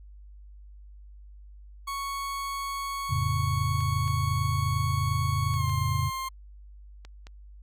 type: tone with pitch glide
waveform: 40% pulse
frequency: 1108.7 to 1058.6 Hz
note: C#6 to C6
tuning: 0 to +20 cents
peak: -30 dBFS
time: 1.87-6.29 s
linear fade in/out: 10 ms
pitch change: -80 cents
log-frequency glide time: 5.55-5.65 s
type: chord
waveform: sine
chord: F augmented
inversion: none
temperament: equal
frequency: 87.31 / 110 / 138.59 Hz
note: F2 / A2 / C#3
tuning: 0 / 0 / 0 cents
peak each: -29 dBFS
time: 3.09-6.1 s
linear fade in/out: 20 ms
type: clicks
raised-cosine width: 0.2 ms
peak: -29 dBFS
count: 6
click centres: 3.806 / 4.079 / 5.54 / 5.695 / 7.05 / 7.269 s
effects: added 50 Hz sine -45 dBFS peak until 7.62 s